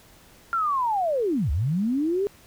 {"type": "linear two-way sweep", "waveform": "sine", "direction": "down then up", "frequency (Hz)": [1394, 62.4, 413.8], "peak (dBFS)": -21, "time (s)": [0.53, 2.27], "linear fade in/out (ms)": 0, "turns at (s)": 1.51, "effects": ["pink hiss -53 dBFS RMS until 2.46 s"]}